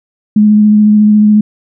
sine tone with vibrato, 211 Hz, G#3, 28 cents sharp, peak -3 dBFS, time 0.36-1.41 s, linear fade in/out 5 ms, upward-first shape triangle, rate 14 Hz, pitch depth 18 cents each way, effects none

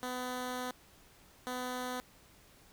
10% pulse tone pair in turn, 251.1 / 251.1 Hz, B3 / B3, +29 / +29 cents, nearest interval unison, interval 0 cents, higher neither, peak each -28 dBFS, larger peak neither, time 0.03-0.71 / 1.47-2 s, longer first, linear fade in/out 0 ms, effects pink hiss -61 dBFS RMS until 2.72 s

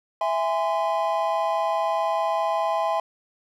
triangle chord, E augmented, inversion none, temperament just, 659.3 / 824.1 / 1030.1 Hz, E5 / G#5 / B#5, 0 / -14 / -27 cents, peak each -23 / -24 / -25 dBFS, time 0.21-3 s, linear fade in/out 2 ms, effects none

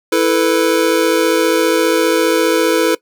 square chord, E suspended fourth, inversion none, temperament just, 329.6 / 439.5 / 494.4 Hz, E4 / A4 / B4, 0 / -2 / +2 cents, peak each -16 dBFS, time 0.12-2.95 s, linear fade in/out 5 ms, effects noise-tail reverb RT60 0.1 s tail -20 dB re dry

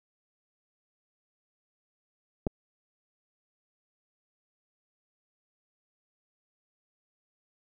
clicks, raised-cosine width 2 ms, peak -14 / -26 dBFS, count 2, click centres 2.468 / 2.473 s, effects none

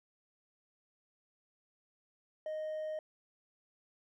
sine tone with hard clipping, 621 Hz, D#5, 3 cents flat, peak -37 dBFS, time 2.46-2.99 s, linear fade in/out 2 ms, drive 2 dB, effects none

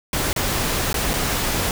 pink noise with dropouts, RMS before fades -22 dBFS, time 0.13-1.71 s, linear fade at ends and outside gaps 1 ms, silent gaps 0.33-0.362 / 0.929-0.942 / 1.134-1.138 s, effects none

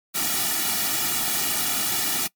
white noise with comb filter, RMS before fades -24 dBFS, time 0.14-2.28 s, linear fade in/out 20 ms, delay 1.9 ms, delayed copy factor -1, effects noise-tail reverb RT60 0.1 s tail -23 dB re dry + MP3 96 kbps

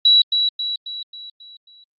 sine tone with echo, 3913 Hz, B7, 17 cents flat, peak -9 dBFS, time 0.05-0.22 s, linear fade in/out 5 ms, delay 270 ms, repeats 6, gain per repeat -6 dB, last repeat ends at 1.84 s, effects Opus 32 kbps

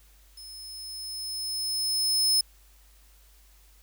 sawtooth tone with level ramp, 5200 Hz, E8, 24 cents flat, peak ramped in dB -40 to -17 dBFS, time 0.37-2.41 s, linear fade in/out 5 ms, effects added 50 Hz sine -55 dBFS peak until 3.82 s + white hiss -61 dBFS RMS until 3.82 s

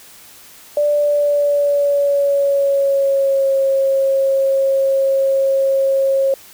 sine tone with pitch glide, 587.3 to 541.7 Hz, D5 to C#5, 0 to -40 cents, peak -12 dBFS, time 0.77-6.34 s, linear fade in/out 2 ms, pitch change -140 cents, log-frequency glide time 0.9-3.58 s, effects white hiss -42 dBFS RMS until 6.53 s

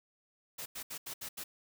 white noise bursts at uneven times, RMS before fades -42 dBFS, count 6, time 0.58-0.66 / 0.75-0.83 / 0.9-0.98 / 1.06-1.14 / 1.21-1.29 / 1.37-1.44 s, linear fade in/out 10 ms, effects none

